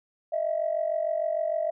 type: tone pair together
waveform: sine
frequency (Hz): 622.3 / 668.9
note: D#5 / E5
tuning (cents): 0 / +25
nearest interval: minor second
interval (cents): 125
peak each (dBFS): -27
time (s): 0.32-1.71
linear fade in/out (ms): 10
effects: tanh soft clip ceiling -17 dBFS